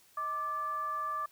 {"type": "tone with frequency modulation", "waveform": "sine", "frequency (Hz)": 1178, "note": "D6", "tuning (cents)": 5, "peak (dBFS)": -32, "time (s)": [0.17, 1.26], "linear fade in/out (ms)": 5, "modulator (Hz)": 548, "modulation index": 0.33, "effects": ["white hiss -63 dBFS RMS until 1.31 s"]}